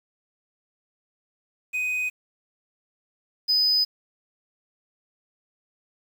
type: tone pair in turn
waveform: triangle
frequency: 2500 / 5000 Hz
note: D#7 / D#8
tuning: +8 / +8 cents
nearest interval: octave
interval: 1200 cents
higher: second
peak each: -22 / -16 dBFS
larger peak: second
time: 1.73-2.1 / 3.48-3.85 s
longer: neither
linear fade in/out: 20 ms
effects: tanh soft clip ceiling -13 dBFS + 8-bit